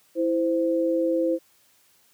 sine tone pair together, 329.6 / 518 Hz, E4 / C5, 0 / -17 cents, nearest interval minor sixth, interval 783 cents, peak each -23 dBFS, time 0.15-1.39 s, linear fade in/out 50 ms, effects white hiss -61 dBFS RMS until 2.13 s + high-pass 80 Hz 12 dB/octave

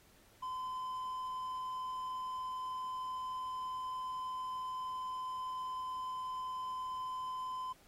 triangle tone, 1022 Hz, C6, 41 cents flat, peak -36 dBFS, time 0.42-7.73 s, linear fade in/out 10 ms, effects pink hiss -65 dBFS RMS until 7.87 s + AAC 48 kbps

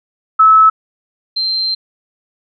sine tone pair in turn, 1300 / 4136 Hz, E6 / C8, -24 / -21 cents, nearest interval octave + minor sixth, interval 2003 cents, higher second, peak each -4 / -14 dBFS, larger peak first, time 0.39-0.7 / 1.36-1.75 s, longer second, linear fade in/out 10 ms, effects none

